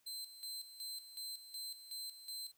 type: tone with tremolo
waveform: sawtooth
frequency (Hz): 4100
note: C8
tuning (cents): -36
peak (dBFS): -40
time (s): 0.06-2.52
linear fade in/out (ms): 10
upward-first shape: square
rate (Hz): 2.7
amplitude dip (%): 70
effects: white hiss -75 dBFS RMS until 2.57 s